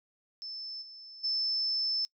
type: tone with level steps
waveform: sine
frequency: 5274 Hz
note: E8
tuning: in tune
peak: -38 / -46 / -28 dBFS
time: 0.42-2.05 s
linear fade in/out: 0 ms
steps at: 0.81 / 1.23 s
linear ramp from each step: 20 ms
effects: noise-tail reverb RT60 0.1 s tail -24 dB re dry